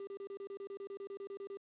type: tone bursts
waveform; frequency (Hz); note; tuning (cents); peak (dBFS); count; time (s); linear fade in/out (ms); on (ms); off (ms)
triangle; 396.1; G4; +18; -40; 16; 0-1.572; 2; 72; 28
effects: resampled to 8000 Hz + 11-bit